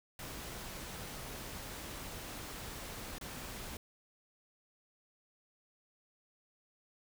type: noise with dropouts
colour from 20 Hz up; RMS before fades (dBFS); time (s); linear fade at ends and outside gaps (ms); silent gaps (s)
pink; -45; 0.19-3.77; 2; 3.184-3.211
effects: none